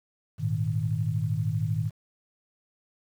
sine chord, Ab suspended second, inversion none, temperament equal, 103.83 / 116.54 / 155.56 Hz, Ab2 / Bb2 / Eb3, 0 / 0 / 0 cents, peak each -29 dBFS, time 0.38-1.91 s, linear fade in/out 50 ms, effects 9-bit

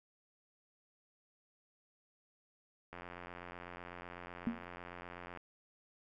click train, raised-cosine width 0.5 ms, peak -32 dBFS, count 216, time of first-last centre 2.93-5.373 s, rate 88 Hz
sine tone with exponential decay, 233.1 Hz, A#3, in tune, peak -28 dBFS, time 4.47-4.64 s, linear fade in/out 0 ms, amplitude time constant 35 ms
effects none

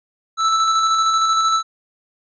square tone with tremolo, 1318.5 Hz, E6, in tune, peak -14 dBFS, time 0.37-1.63 s, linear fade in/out 50 ms, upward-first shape square, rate 13 Hz, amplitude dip 25%, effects resampled to 16000 Hz

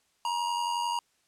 square tone with amplitude modulation, 948 Hz, A#5, 29 cents sharp, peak -26 dBFS, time 0.25-0.99 s, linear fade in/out 2 ms, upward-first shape sine, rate 91.2 Hz, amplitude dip 55%, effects white hiss -70 dBFS RMS until 1.27 s + low-pass 9000 Hz 12 dB/octave

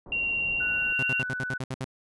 pink low-pass noise, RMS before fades -44 dBFS, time 0.06-0.93 s, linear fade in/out 2 ms, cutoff 930 Hz, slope 24 dB/octave
sine tone with vibrato, 2758 Hz, F7, 22 cents flat, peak -25 dBFS, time 0.12-1.22 s, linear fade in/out 2 ms, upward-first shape sine, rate 18 Hz, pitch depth 8 cents each way
sine tone with pitch glide, 1480 to 1491.2 Hz, F#6 to F#6, 0 to +13 cents, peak -30 dBFS, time 0.6-1.58 s, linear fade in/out 10 ms, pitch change +13 cents, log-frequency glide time 0.73-0.88 s
sawtooth tone bursts, 130.81 Hz, C3, in tune, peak -26 dBFS, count 9, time 0.99-1.844 s, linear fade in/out 2 ms, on 38 ms, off 64 ms
effects resampled to 24000 Hz

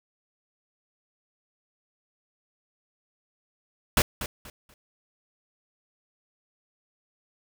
pink noise with echo, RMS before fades -20 dBFS, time 3.97-4.02 s, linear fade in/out 2 ms, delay 240 ms, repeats 3, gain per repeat -12 dB, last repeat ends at 4.74 s, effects none

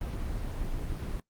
brown noise with amplitude modulation, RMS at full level -32 dBFS, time 0.01-1.2 s, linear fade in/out 2 ms, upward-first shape sine, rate 280 Hz, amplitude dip 30%, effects noise-tail reverb RT60 0.1 s tail -20 dB re dry + Opus 24 kbps

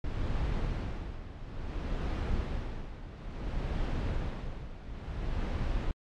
brown noise with tremolo, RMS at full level -31 dBFS, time 0.04-5.91 s, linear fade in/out 2 ms, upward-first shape sine, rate 0.58 Hz, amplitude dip 75%, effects low-pass 4000 Hz 12 dB/octave + AAC 64 kbps

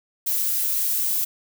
violet noise, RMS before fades -23 dBFS, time 0.26-1.25 s, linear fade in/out 10 ms, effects none

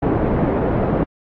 white low-pass noise, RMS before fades -18 dBFS, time 0.02-1.04 s, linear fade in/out 10 ms, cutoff 460 Hz, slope 12 dB/octave, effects low-pass 2000 Hz 12 dB/octave + AAC 32 kbps

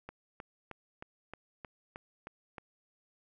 click train, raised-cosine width 0.5 ms, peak -28 dBFS, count 9, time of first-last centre 0.09-2.582 s, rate 3.21 Hz, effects none

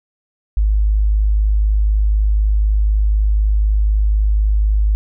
sine tone, 52 Hz, G#1, 3 cents sharp, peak -11 dBFS, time 0.57-4.95 s, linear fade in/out 0 ms, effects none

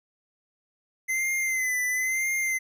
square tone with vibrato, 2052 Hz, C7, 34 cents flat, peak -25 dBFS, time 1.08-2.59 s, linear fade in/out 20 ms, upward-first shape sine, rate 1 Hz, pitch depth 53 cents each way, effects none

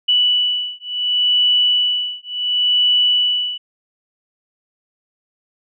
sine beating tone pair, 2960 / 2960.7 Hz, F#7 / F#7, 0 / 0 cents, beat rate 0.7 Hz, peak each -17 dBFS, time 0.08-3.58 s, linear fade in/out 10 ms, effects none

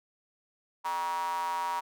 square tone with high-pass filter, 86.5 Hz, F2, 16 cents flat, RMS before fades -32 dBFS, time 0.84-1.81 s, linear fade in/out 20 ms, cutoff 970 Hz, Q 9.4, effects none

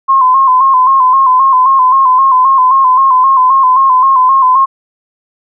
sine tone with vibrato, 1046.5 Hz, C6, in tune, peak -4 dBFS, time 0.08-4.66 s, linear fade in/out 20 ms, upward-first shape square, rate 3.8 Hz, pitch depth 49 cents each way, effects none

